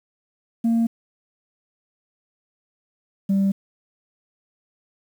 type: tone pair in turn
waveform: sine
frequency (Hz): 230 / 195.76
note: A#3 / G3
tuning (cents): -23 / -2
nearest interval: minor third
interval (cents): 279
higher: first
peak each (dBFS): -14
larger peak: neither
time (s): 0.64-0.87 / 3.29-3.52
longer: neither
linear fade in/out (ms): 10
effects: tanh soft clip ceiling -15 dBFS + 8-bit